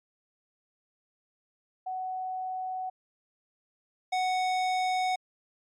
sine / square tone pair in turn, 746 / 740.8 Hz, F#5 / F#5, +14 / +2 cents, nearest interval unison, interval 12 cents, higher first, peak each -31 / -26 dBFS, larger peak second, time 1.86-2.9 / 4.12-5.16 s, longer neither, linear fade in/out 10 ms, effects low-pass 6000 Hz 12 dB/octave + MP3 96 kbps

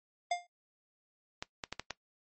square tone with exponential decay, 704 Hz, F5, 14 cents sharp, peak -27 dBFS, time 0.31-0.47 s, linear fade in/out 5 ms, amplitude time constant 33 ms
clicks, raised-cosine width 0.2 ms, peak -19 dBFS, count 5, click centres 1.425 / 1.638 / 1.726 / 1.796 / 1.907 s
effects noise-tail reverb RT60 0.1 s tail -19 dB re dry + MP3 32 kbps

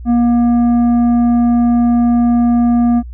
triangle tone with tanh clipping, 238.1 Hz, A#3, 37 cents sharp, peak -10 dBFS, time 0.05-3.03 s, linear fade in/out 50 ms, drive 12 dB, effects added 60 Hz sine -26 dBFS peak until 3.13 s

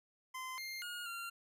25% pulse tone with pitch steps, 1033 / 2112 / 1433 / 1383 Hz, C6 / C7 / F6 / F6, -22 / +16 / +44 / -17 cents, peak -38 dBFS, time 0.34-1.3 s, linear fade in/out 10 ms, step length 240 ms, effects none

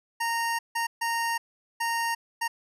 25% pulse tone bursts at uneven times, 926 Hz, A#5, 12 cents flat, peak -22 dBFS, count 5, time 0.2-0.59 / 0.75-0.87 / 1.01-1.38 / 1.8-2.15 / 2.41-2.48 s, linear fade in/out 10 ms, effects resampled to 32000 Hz

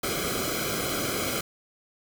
pink noise with comb filter, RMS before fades -29 dBFS, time 0.03-1.41 s, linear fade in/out 5 ms, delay 1.1 ms, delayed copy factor -1, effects none

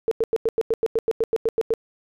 sine tone bursts, 449.9 Hz, A4, 39 cents sharp, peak -17 dBFS, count 14, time 0.08-1.738 s, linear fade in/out 0 ms, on 33 ms, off 92 ms, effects none

